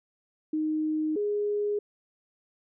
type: tone pair in turn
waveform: sine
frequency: 310 / 413.8 Hz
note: D#4 / G#4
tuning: -6 / -6 cents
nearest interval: perfect fourth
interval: 500 cents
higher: second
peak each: -25 dBFS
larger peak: neither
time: 0.53-1.16 / 1.16-1.79 s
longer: neither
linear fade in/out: 5 ms
effects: none